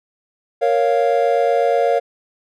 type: chord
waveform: triangle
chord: Bb minor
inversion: none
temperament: equal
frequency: 466.2 / 554.4 / 698.5 Hz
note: Bb4 / Db5 / F5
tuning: 0 / 0 / 0 cents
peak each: -16 dBFS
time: 0.61-2 s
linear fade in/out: 20 ms
effects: none